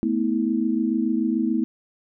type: chord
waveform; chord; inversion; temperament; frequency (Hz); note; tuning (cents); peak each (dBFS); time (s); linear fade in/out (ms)
sine; A suspended second; none; equal with one note detuned; 220 / 246.9 / 322.3; A3 / B3 / E4; 0 / 0 / -39; -24; 0.03-1.64; 0
effects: none